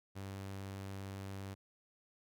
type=tone; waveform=sawtooth; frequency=97.5 Hz; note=G2; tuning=9 cents flat; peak=-39 dBFS; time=0.15-1.55 s; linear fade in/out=20 ms; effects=none